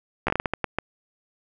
slowing click train, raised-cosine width 0.5 ms, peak -8 dBFS, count 10, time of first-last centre 0.27-0.786 s, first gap 13 ms, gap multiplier 1.35, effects none

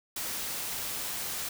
white noise, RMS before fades -35 dBFS, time 0.16-1.49 s, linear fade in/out 5 ms, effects none

